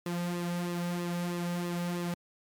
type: tone with flanger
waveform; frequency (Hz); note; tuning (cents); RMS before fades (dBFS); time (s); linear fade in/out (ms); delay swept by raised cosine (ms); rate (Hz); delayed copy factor
sawtooth; 174.5; F3; -1; -33; 0.06-2.14; 2; 1.3 to 3; 3.1; -0.6
effects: MP3 96 kbps